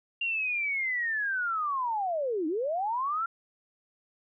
sine linear two-way sweep, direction down then up, 2794 to 295.5 to 1384 Hz, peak -27 dBFS, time 0.21-3.26 s, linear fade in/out 5 ms, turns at 2.47 s, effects none

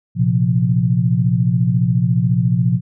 sine chord, Bb suspended second, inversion none, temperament equal, 116.54 / 130.81 / 174.61 Hz, Bb2 / C3 / F3, 0 / 0 / 0 cents, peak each -17 dBFS, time 0.15-2.81 s, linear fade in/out 50 ms, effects none

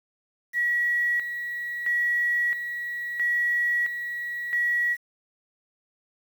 sine tone with tremolo, 1923 Hz, B6, 47 cents flat, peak -21 dBFS, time 0.53-4.97 s, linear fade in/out 50 ms, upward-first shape square, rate 0.75 Hz, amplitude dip 60%, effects 8-bit

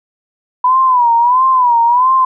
sine tone with vibrato, 987.8 Hz, B5, in tune, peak -7 dBFS, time 0.64-2.25 s, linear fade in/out 5 ms, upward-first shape sine, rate 1.5 Hz, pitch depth 110 cents each way, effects none

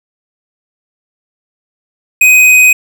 sine tone with hard clipping, 2507 Hz, D#7, 12 cents sharp, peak -4 dBFS, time 2.21-2.73 s, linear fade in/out 5 ms, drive 13 dB, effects none

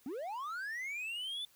triangle linear sweep, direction up, 232.4 to 3541 Hz, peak -36 dBFS, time 0.06-1.45 s, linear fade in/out 2 ms, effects white hiss -66 dBFS RMS until 1.55 s

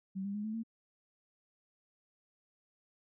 sine tone with pitch steps, 191.7 / 199.84 / 208.3 / 217.2 / 226.4 Hz, G3 / G3 / G#3 / A3 / A3, -38 / +34 / +5 / -22 / +50 cents, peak -35 dBFS, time 0.15-0.635 s, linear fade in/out 20 ms, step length 97 ms, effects none

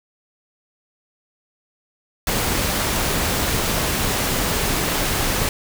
pink noise, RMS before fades -21 dBFS, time 2.27-5.49 s, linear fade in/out 2 ms, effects none

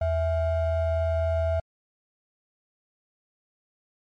triangle ring-modulated tone, 370 Hz, F#4, in tune, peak -17 dBFS, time 0.01-1.6 s, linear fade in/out 5 ms, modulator 288 Hz, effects MP3 48 kbps

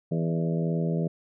harmonic tone with a mistuned harmonic, 82.41 Hz, E2, in tune, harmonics 2 / 3 / 4 / 5 / 6 / 7 / 8, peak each -25 / -35 / -37 / -34 / -37 / -38 / -41 dBFS, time 0.11-1.08 s, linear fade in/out 10 ms, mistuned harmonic 7, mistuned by +38 cents, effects none

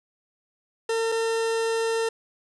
40% pulse tone pair in turn, 453.4 / 453.4 Hz, A#4 / A#4, -48 / -48 cents, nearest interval unison, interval 0 cents, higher neither, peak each -22 dBFS, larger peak neither, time 0.89-1.12 / 1.12-2.09 s, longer second, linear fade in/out 5 ms, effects resampled to 24000 Hz + 8-bit

